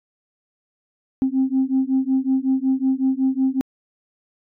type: beating tone pair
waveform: sine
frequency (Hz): 261.6 / 267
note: C4 / C4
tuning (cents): 0 / +35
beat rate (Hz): 5.4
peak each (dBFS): -19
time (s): 1.22-3.61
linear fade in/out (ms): 0
effects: tanh soft clip ceiling -11 dBFS